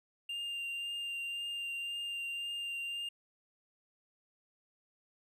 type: tone with vibrato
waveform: triangle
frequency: 2794 Hz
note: F7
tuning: in tune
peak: -35 dBFS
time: 0.29-3.09 s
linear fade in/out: 5 ms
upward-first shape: triangle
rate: 1.9 Hz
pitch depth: 14 cents each way
effects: none